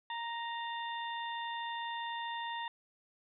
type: harmonic tone with a mistuned harmonic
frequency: 932.3 Hz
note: A#5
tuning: in tune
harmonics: 1 / 2 / 3 / 4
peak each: -38 / -43 / -49 / -46 dBFS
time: 0.1-2.68 s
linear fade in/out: 2 ms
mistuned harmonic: 4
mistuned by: -70 cents
effects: none